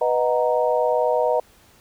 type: chord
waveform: sine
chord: B major seventh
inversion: none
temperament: equal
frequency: 493.9 / 622.3 / 740 / 932.3 Hz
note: B4 / D#5 / F#5 / A#5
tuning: 0 / 0 / 0 / 0 cents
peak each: -21 / -21 / -26 / -25 dBFS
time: 0.01-1.4 s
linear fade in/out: 5 ms
effects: pink hiss -54 dBFS RMS until 1.8 s